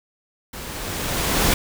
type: noise with level ramp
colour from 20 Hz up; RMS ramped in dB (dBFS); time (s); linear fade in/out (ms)
pink; -35 to -17; 0.53-1.54; 5
effects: none